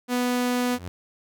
sawtooth tone, 246.9 Hz, B3, in tune, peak -18 dBFS, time 0.08-0.79 s, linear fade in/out 50 ms
sawtooth tone with exponential growth, 88.6 Hz, F2, 25 cents sharp, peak -26 dBFS, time 0.61-0.88 s, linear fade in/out 0 ms, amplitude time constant 57 ms
effects none

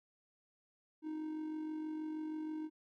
triangle tone with amplitude modulation, 311.1 Hz, D#4, in tune, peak -35 dBFS, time 1.02-2.7 s, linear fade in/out 50 ms, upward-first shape sine, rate 46.3 Hz, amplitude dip 40%, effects none

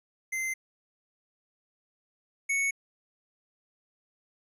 square tone pair in turn, 2075 / 2216 Hz, C7 / C#7, -15 / -1 cents, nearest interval minor second, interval 114 cents, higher second, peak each -30 / -26 dBFS, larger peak second, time 0.32-0.54 / 2.49-2.71 s, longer neither, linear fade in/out 10 ms, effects resampled to 32000 Hz

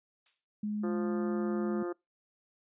violet noise with exponential decay, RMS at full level -45 dBFS, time 0.26-0.49 s, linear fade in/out 1 ms, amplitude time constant 48 ms
sine tone with pitch glide, 210 to 211.5 Hz, G#3 to G#3, +19 to +32 cents, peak -31 dBFS, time 0.63-1.83 s, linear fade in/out 5 ms, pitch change +13 cents, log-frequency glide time 0.76-1.4 s
harmonic tone, 175.1 Hz, F3, 5 cents sharp, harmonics 2 / 3 / 4 / 5 / 6 / 7 / 8 / 9 / 10, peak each -33 / -43 / -47 / -52 / -53 / -46 / -53 / -57 / -58 dBFS, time 0.83-1.93 s, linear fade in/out 10 ms
effects noise-tail reverb RT60 0.2 s tail -24 dB re dry + resampled to 8000 Hz

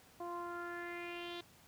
sawtooth tone with low-pass filter sweep, 347.2 Hz, F4, 10 cents flat, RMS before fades -44 dBFS, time 0.2-1.41 s, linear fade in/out 5 ms, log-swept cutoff 870 to 3700 Hz, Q 4.7, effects pink hiss -63 dBFS RMS until 1.67 s + high-pass 60 Hz 12 dB/octave

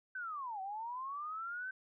sine linear two-way sweep, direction down then up, 1549 to 749 to 1549 Hz, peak -39 dBFS, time 0.15-1.71 s, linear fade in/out 5 ms, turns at 0.61 s, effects none

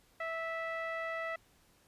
sawtooth tone with low-pass filter, 656 Hz, E5, 9 cents flat, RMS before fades -38 dBFS, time 0.2-1.36 s, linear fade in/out 5 ms, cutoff 2000 Hz, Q 3, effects pink hiss -67 dBFS RMS until 1.87 s + resampled to 32000 Hz

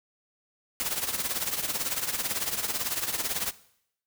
white noise with tremolo, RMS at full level -27 dBFS, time 0.8-3.51 s, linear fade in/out 0 ms, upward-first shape triangle, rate 18 Hz, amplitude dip 80%, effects noise-tail reverb RT60 0.7 s tail -18 dB re dry

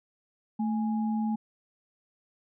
sine tone pair together, 220 / 830.6 Hz, A3 / G#5, 0 / 0 cents, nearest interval octave + major seventh, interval 2300 cents, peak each -26 / -37 dBFS, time 0.59-1.36 s, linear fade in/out 10 ms, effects none

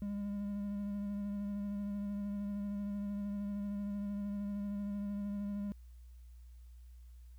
triangle tone with vibrato, 202.9 Hz, G#3, 40 cents flat, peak -34 dBFS, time 0.02-5.72 s, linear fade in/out 0 ms, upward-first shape sine, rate 13 Hz, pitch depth 20 cents each way, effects added 60 Hz sine -51 dBFS peak until 7.38 s + white hiss -75 dBFS RMS until 7.38 s

